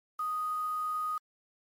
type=tone with quantisation; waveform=sine; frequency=1244.5 Hz; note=D#6; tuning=in tune; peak=-30 dBFS; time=0.19-1.18 s; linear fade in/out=5 ms; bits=8; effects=MP3 64 kbps